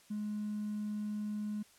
triangle tone with hard clipping, 210 Hz, G#3, 19 cents sharp, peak -35 dBFS, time 0.1-1.63 s, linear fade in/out 10 ms, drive 3 dB, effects white hiss -63 dBFS RMS until 1.78 s + low-pass 11000 Hz 12 dB/octave

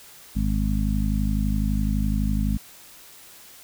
harmonic tone, 51.91 Hz, G#1, in tune, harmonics 1 / 2 / 3 / 4 / 5, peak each -23 / -29 / -30 / -26 / -32 dBFS, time 0.35-2.58 s, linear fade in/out 20 ms, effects white hiss -47 dBFS RMS until 3.63 s

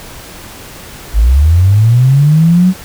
sine linear sweep, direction up, 48.53 to 189.3 Hz, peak -4 dBFS, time 1.13-2.74 s, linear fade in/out 50 ms, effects pink hiss -31 dBFS RMS until 2.84 s

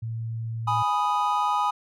sine tone, 113.6 Hz, A#2, 44 cents flat, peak -28 dBFS, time 0.02-0.83 s, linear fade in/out 10 ms
triangle chord, G# minor, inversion none, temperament equal, 830.6 / 987.8 / 1244.5 Hz, G#5 / B5 / D#6, 0 / 0 / 0 cents, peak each -24 dBFS, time 0.67-1.71 s, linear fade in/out 10 ms
effects none

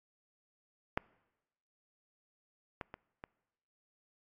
clicks, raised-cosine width 0.5 ms, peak -15 / -24 / -29 / -29 dBFS, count 4, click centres 0.975 / 2.812 / 2.941 / 3.239 s, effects noise-tail reverb RT60 1.0 s tail -24 dB re dry + AAC 64 kbps

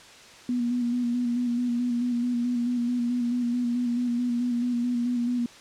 sine tone with vibrato, 242.1 Hz, B3, 34 cents flat, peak -23 dBFS, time 0.49-5.46 s, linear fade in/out 2 ms, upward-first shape square, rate 4.6 Hz, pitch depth 26 cents each way, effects white hiss -48 dBFS RMS until 5.6 s + low-pass 6000 Hz 12 dB/octave

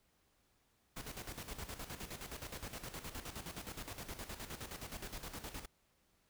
pink noise with tremolo, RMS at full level -45 dBFS, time 0.96-5.66 s, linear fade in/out 10 ms, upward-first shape square, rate 9.6 Hz, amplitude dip 65%, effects pink hiss -75 dBFS RMS until 6.29 s

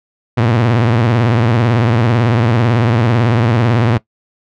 sawtooth tone with vibrato, 116.1 Hz, A#2, 7 cents flat, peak -6 dBFS, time 0.37-3.98 s, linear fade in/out 10 ms, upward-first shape sine, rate 18 Hz, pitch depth 140 cents each way, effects noise-tail reverb RT60 0.1 s tail -19 dB re dry + low-pass 3000 Hz 12 dB/octave

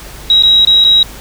sine tone with dropouts, 3838 Hz, A#7, 50 cents sharp, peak -4 dBFS, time 0.3-1.03 s, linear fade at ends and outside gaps 2 ms, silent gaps 0.425-0.434 / 0.65-0.672 / 0.842-0.847 s, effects added 50 Hz sine -32 dBFS peak until 1.2 s + pink hiss -32 dBFS RMS until 1.2 s

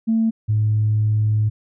sine tone pair in turn, 224.2 / 107.25 Hz, A3 / A2, +33 / -44 cents, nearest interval octave + minor second, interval 1277 cents, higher first, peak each -14 dBFS, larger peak neither, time 0.07-0.31 / 0.48-1.5 s, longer second, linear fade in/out 20 ms, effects tanh soft clip ceiling -10 dBFS

